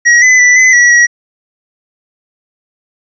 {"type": "tone with pitch steps", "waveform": "square", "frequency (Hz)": [1904, 2014, 1975, 2027, 1934, 1915], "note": ["A#6", "B6", "B6", "B6", "B6", "A#6"], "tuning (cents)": [36, 33, 0, 45, -37, 46], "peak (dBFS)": -4, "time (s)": [0.05, 1.07], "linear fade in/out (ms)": 20, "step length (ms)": 170, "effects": ["resampled to 16000 Hz"]}